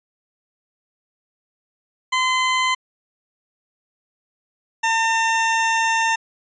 20% pulse tone pair in turn, 1027 / 904.1 Hz, C6 / A5, -33 / +47 cents, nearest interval major second, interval 220 cents, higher first, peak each -12 dBFS, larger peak neither, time 2.12-2.75 / 4.83-6.16 s, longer second, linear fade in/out 10 ms, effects resampled to 16000 Hz

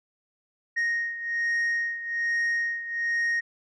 sine beating tone pair, 1864.7 / 1865.9 Hz, A#6 / A#6, 0 / +1 cents, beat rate 1.2 Hz, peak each -24 / -28 dBFS, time 0.76-3.41 s, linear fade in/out 20 ms, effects tanh soft clip ceiling -22 dBFS

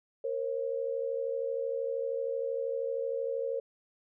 sine tone pair together, 466.2 / 539.1 Hz, A#4 / C#5, 0 / -48 cents, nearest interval minor third, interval 252 cents, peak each -33 / -33 dBFS, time 0.24-3.6 s, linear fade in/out 5 ms, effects none

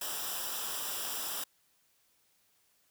white noise with comb filter, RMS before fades -37 dBFS, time 0.01-1.44 s, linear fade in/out 5 ms, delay 0.46 ms, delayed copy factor -0.7, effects white hiss -71 dBFS RMS until 2.9 s

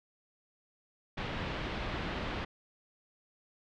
pink low-pass noise, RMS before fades -37 dBFS, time 1.17-2.45 s, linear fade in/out 10 ms, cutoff 3600 Hz, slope 24 dB/octave, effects none

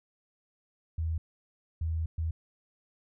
sine tone bursts at uneven times, 81 Hz, E2, 30 cents flat, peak -28 dBFS, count 3, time 0.98-1.18 / 1.81-2.06 / 2.18-2.31 s, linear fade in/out 5 ms, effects none

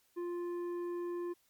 sine tone with tanh clipping, 349.2 Hz, F4, in tune, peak -37 dBFS, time 0.16-1.34 s, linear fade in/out 20 ms, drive 8 dB, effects white hiss -72 dBFS RMS until 1.49 s + MP3 96 kbps

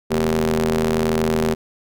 sawtooth ring-modulated tone, 81.1 Hz, E2, 28 cents flat, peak -10 dBFS, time 0.1-1.55 s, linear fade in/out 20 ms, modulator 308 Hz, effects none

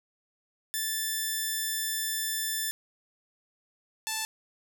5% pulse tone pair in turn, 1760 / 880 Hz, A6 / A5, 0 / 0 cents, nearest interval octave, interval 1200 cents, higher first, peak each -18 dBFS, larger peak neither, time 0.74-2.71 / 4.07-4.25 s, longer first, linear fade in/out 0 ms, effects none

